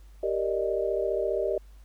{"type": "chord", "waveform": "sine", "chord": "Eb major seventh", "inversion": "first", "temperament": "equal", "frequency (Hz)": [392, 466.2, 587.3, 622.3], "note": ["G4", "Bb4", "D5", "Eb5"], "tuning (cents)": [0, 0, 0, 0], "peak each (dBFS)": [-29, -31, -32, -30], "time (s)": [0.23, 1.58], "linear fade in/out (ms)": 5, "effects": ["added 50 Hz sine -47 dBFS peak until 1.84 s", "pink hiss -64 dBFS RMS until 1.84 s"]}